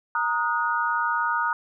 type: chord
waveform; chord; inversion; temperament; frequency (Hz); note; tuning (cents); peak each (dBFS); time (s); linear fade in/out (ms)
sine; D# minor; second; equal with one note detuned; 932.3 / 1244.5 / 1452; A#5 / D#6 / F#6; 0 / 0 / -33; -26; 0.15-1.53; 2
effects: none